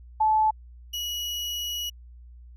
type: tone pair in turn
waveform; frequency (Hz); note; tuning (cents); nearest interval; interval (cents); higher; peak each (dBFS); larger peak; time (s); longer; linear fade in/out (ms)
sine / 35% pulse; 867 / 2916; A5 / F#7; -26 / -26; octave + major sixth; 2100; second; -18 / -27; first; 0.2-0.51 / 0.93-1.9; second; 10
effects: added 60 Hz sine -44 dBFS peak until 2.56 s